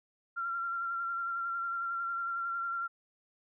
sine tone with vibrato, 1372 Hz, F6, 31 cents flat, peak -32 dBFS, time 0.36-2.88 s, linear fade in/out 20 ms, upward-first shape sine, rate 11 Hz, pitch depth 25 cents each way, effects none

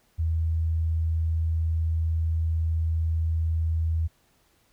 sine tone, 81.1 Hz, E2, 28 cents flat, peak -22 dBFS, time 0.18-4.08 s, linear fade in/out 20 ms, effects pink hiss -65 dBFS RMS until 4.72 s

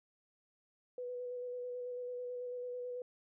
sine tone with vibrato, 493.9 Hz, B4, in tune, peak -39 dBFS, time 0.98-3.02 s, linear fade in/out 2 ms, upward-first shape square, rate 9.1 Hz, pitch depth 13 cents each way, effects none

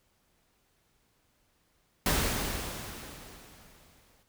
pink noise with exponential decay, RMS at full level -26 dBFS, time 2.06-4.23 s, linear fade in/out 1 ms, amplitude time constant 470 ms, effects pink hiss -71 dBFS RMS until 4.28 s

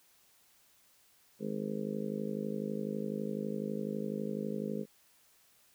harmonic tone, 52 Hz, G#1, 3 cents sharp, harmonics 3 / 4 / 5 / 6 / 7 / 8 / 9 / 10, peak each -44 / -37 / -44 / -46 / -51 / -41 / -43 / -45 dBFS, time 1.39-4.86 s, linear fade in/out 50 ms, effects white hiss -66 dBFS RMS until 5.74 s

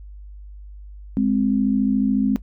sine tone pair together, 207.7 / 261.7 Hz, G#3 / C4, 0 / 0 cents, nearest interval major third, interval 400 cents, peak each -19 dBFS, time 1.17-2.36 s, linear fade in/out 0 ms, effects noise-tail reverb RT60 0.1 s tail -17 dB re dry + added 50 Hz sine -36 dBFS peak until 2.42 s

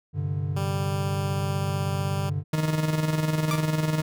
triangle chord, G suspended fourth, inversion none, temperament equal, 98 / 130.81 / 146.83 Hz, G2 / C3 / D3, 0 / 0 / 0 cents, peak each -27 / -32 / -26 dBFS, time 0.13-2.44 s, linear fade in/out 50 ms
10% pulse tone, 196.4 Hz, G3, 4 cents sharp, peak -22 dBFS, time 0.56-2.3 s, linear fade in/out 10 ms
40% pulse tone with tremolo, 155.56 Hz, D#3, in tune, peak -20 dBFS, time 2.53-4.02 s, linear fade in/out 5 ms, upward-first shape square, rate 20 Hz, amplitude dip 50%
sawtooth tone with exponential decay, 1174.7 Hz, D6, in tune, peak -20 dBFS, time 3.51-3.68 s, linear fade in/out 0 ms, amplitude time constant 36 ms
effects none

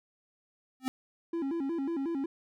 square tone with exponential growth, 260.2 Hz, C4, 9 cents flat, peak -26 dBFS, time 0.8-0.88 s, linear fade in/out 0 ms, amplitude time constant 17 ms
triangle tone with vibrato, 303 Hz, D#4, 46 cents flat, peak -28 dBFS, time 1.33-2.26 s, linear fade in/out 5 ms, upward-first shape square, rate 5.5 Hz, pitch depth 180 cents each way
effects none

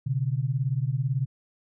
sine beating tone pair, 124.8 / 142.8 Hz, B2 / D3, +19 / -48 cents, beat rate 18 Hz, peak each -26 / -27 dBFS, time 0.06-1.26 s, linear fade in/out 10 ms, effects none

